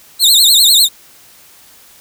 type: tone with vibrato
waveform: sawtooth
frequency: 3927 Hz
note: B7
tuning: 11 cents flat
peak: -3 dBFS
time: 0.19-0.89 s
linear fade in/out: 50 ms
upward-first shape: triangle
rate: 10 Hz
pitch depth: 190 cents each way
effects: white hiss -43 dBFS RMS until 2 s